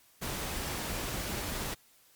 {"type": "noise", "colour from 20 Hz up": "pink", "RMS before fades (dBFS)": -36, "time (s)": [0.21, 1.75], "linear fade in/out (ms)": 20, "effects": ["white hiss -63 dBFS RMS until 2.15 s", "Opus 48 kbps"]}